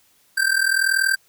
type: tone with amplitude modulation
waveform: square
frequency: 1568 Hz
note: G6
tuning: in tune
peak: -14 dBFS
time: 0.37-1.16 s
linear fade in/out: 10 ms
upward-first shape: sine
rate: 40.5 Hz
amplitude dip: 80%
effects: white hiss -59 dBFS RMS until 1.28 s